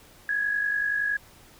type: tone pair together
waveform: sine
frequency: 1661.2 / 1711.9 Hz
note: G#6 / A6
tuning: 0 / -48 cents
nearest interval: minor second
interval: 52 cents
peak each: -24 / -32 dBFS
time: 0.29-1.17 s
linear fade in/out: 2 ms
effects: pink hiss -53 dBFS RMS until 1.59 s